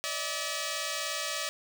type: tone pair together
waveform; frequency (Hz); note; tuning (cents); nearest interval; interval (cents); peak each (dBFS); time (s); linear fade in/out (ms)
5% pulse; 579.7 / 640; D5 / D#5; -23 / +49; major second; 172; -23; 0.04-1.49; 0
effects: none